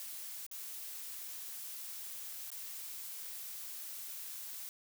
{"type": "noise with dropouts", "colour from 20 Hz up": "blue", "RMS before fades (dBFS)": -45, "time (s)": [0, 4.69], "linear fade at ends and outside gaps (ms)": 0, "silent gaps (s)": [[0.465, 0.513], [2.503, 2.517]], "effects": []}